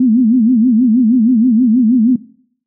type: tone with vibrato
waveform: sine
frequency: 236.6 Hz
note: A#3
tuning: 26 cents sharp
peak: -7 dBFS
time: 0-2.16 s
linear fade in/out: 5 ms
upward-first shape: sine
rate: 6.3 Hz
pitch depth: 180 cents each way
effects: noise-tail reverb RT60 0.6 s tail -18 dB re dry